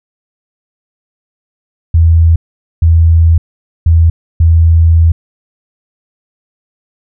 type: tone bursts at uneven times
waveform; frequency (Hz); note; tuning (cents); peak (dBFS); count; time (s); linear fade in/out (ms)
sine; 82.41; E2; 0; -3; 4; 1.94-2.36 / 2.82-3.38 / 3.86-4.1 / 4.4-5.12; 5
effects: none